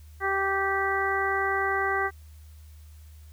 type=harmonic tone; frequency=390 Hz; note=G4; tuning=9 cents flat; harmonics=1 / 2 / 3 / 4 / 5; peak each=-30 / -30 / -30 / -30 / -30 dBFS; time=0.2-2.11 s; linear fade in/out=50 ms; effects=added 76 Hz sine -45 dBFS peak until 3.32 s + white hiss -61 dBFS RMS until 3.32 s